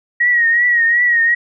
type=tone with vibrato; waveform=sine; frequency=1896 Hz; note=A#6; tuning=29 cents sharp; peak=-10 dBFS; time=0.2-1.35 s; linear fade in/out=10 ms; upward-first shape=triangle; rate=2.7 Hz; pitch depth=68 cents each way; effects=none